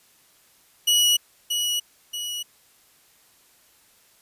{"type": "tone with echo", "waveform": "sawtooth", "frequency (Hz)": 2924, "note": "F#7", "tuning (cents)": -21, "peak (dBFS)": -13, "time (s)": [0.87, 1.17], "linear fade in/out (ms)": 10, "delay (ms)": 630, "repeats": 2, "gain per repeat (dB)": -6, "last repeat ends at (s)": 2.43, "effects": ["white hiss -58 dBFS RMS until 4.21 s", "resampled to 32000 Hz"]}